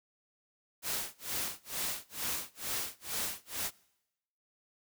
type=noise with tremolo; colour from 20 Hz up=white; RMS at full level=-34 dBFS; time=0.82-3.71 s; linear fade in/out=50 ms; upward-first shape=sine; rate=2.2 Hz; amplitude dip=100%; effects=noise-tail reverb RT60 0.9 s tail -24 dB re dry